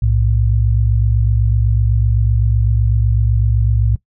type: tone pair together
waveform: sine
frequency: 61.74 / 109.66 Hz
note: B1 / A2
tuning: 0 / -5 cents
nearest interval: minor seventh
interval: 995 cents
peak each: -14 dBFS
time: 0.02-3.96 s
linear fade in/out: 5 ms
effects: noise-tail reverb RT60 0.1 s tail -19 dB re dry